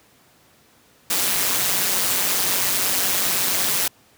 white noise with amplitude modulation, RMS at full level -18 dBFS, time 1.1-3.88 s, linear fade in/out 5 ms, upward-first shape sine, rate 186 Hz, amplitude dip 65%, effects pink hiss -55 dBFS RMS until 4.17 s + high-pass 100 Hz 12 dB/octave

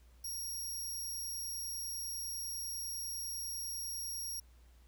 15% pulse tone, 5610 Hz, F8, 7 cents sharp, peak -33 dBFS, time 0.24-4.4 s, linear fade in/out 5 ms, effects added 60 Hz sine -58 dBFS peak until 4.87 s + pink hiss -70 dBFS RMS until 4.87 s

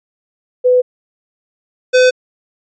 sine / square tone pair in turn, 500 / 506.4 Hz, B4 / B4, +21 / +43 cents, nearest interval unison, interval 22 cents, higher second, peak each -7 dBFS, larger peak neither, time 0.64-0.82 / 1.93-2.11 s, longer neither, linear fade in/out 20 ms, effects resampled to 16000 Hz

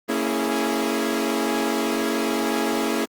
sawtooth chord, A# half-diminished seventh, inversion none, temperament equal with one note detuned, 229.7 / 277.2 / 329.6 / 415.3 Hz, A#3 / C#4 / E4 / G#4, -25 / 0 / 0 / 0 cents, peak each -23 dBFS, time 0.08-3.06 s, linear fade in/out 20 ms, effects Opus 24 kbps

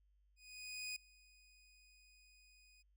20% pulse tone with ADSR envelope, 2489 Hz, D#7, in tune, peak -37 dBFS, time 0.36-2.83 s, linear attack 600 ms, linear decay 5 ms, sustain -24 dB, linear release 21 ms, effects added 50 Hz sine -70 dBFS peak until 2.96 s

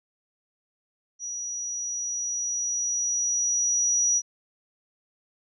sine tone with level ramp, 5820 Hz, F#8, 29 cents flat, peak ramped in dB -31 to -19 dBFS, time 1.19-4.22 s, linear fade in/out 50 ms, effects none

